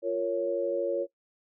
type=chord; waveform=sine; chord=Bb minor; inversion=second; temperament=equal with one note detuned; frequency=349.2 / 461.6 / 554.4 Hz; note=F4 / Bb4 / Db5; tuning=0 / -17 / 0 cents; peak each=-32 / -31 / -28 dBFS; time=0.02-1.07 s; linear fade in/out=50 ms; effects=noise-tail reverb RT60 0.1 s tail -18 dB re dry